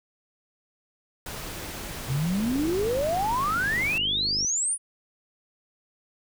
pink noise, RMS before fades -36 dBFS, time 1.26-3.98 s, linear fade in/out 2 ms
sine exponential sweep, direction up, 122.8 to 10000 Hz, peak -23 dBFS, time 2.07-4.78 s, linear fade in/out 50 ms
click train, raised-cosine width 3 ms, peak -26 dBFS, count 105, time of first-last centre 2.4-4.447 s, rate 50.8 Hz
effects none

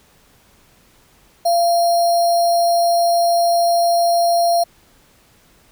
sine tone with sample-and-hold, 687 Hz, F5, 29 cents flat, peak -12 dBFS, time 1.45-4.64 s, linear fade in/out 10 ms, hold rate 4900 Hz, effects pink hiss -53 dBFS RMS until 5.71 s

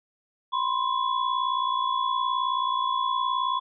sine tone cluster, 995 / 1054 / 3409 Hz, B5 / C6 / G#7, +13 / +12 / +45 cents, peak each -28 / -25 / -34 dBFS, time 0.52-3.6 s, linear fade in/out 20 ms, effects none

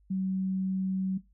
sine tone, 189.3 Hz, F#3, 40 cents sharp, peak -27 dBFS, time 0.1-1.18 s, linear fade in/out 10 ms, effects noise-tail reverb RT60 0.2 s tail -17 dB re dry + added 50 Hz sine -60 dBFS peak until 1.33 s

